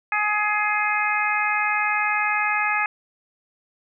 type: harmonic tone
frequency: 420 Hz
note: G#4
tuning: 19 cents sharp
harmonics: 2 / 3 / 4 / 5 / 6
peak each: -26 / -26 / -26 / -26 / -26 dBFS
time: 0.12-2.86 s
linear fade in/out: 2 ms
effects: none